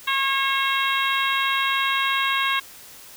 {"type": "harmonic tone", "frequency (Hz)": 543, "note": "C#5", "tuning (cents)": -36, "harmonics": [2, 3, 4, 5, 6, 7], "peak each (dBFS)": [-24, -26, -27, -28, -29, -29], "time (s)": [0.07, 2.6], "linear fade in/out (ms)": 10, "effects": ["white hiss -44 dBFS RMS until 3.16 s"]}